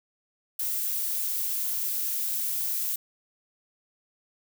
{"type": "noise", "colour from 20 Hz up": "violet", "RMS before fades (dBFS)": -29, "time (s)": [0.59, 2.96], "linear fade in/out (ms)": 5, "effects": []}